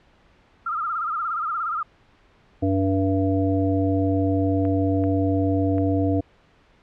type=tone with vibrato; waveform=sine; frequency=1296 Hz; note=E6; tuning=30 cents flat; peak=-23 dBFS; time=0.66-1.83 s; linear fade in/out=5 ms; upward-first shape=sine; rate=17 Hz; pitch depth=120 cents each way
type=harmonic tone; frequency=96.2 Hz; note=G2; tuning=32 cents flat; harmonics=1 / 3 / 5 / 7; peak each=-23 / -21 / -28 / -28 dBFS; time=2.62-6.21 s; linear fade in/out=10 ms
type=clicks; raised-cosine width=0.5 ms; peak=-25 dBFS; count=3; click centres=4.652 / 5.039 / 5.782 s
effects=pink hiss -57 dBFS RMS until 6.82 s + low-pass 3000 Hz 12 dB/octave